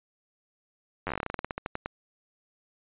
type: slowing click train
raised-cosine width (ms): 0.5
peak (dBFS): -16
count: 20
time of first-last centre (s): 1.07-1.86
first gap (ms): 10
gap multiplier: 1.14
effects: resampled to 8000 Hz